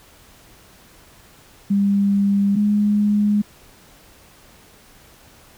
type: tone pair in turn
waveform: sine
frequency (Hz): 199.9 / 207.3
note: G3 / G#3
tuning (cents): +34 / -3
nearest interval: minor second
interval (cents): 63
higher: second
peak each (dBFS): -14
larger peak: neither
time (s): 1.7-2.56 / 2.56-3.42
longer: neither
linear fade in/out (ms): 10
effects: pink hiss -49 dBFS RMS until 5.57 s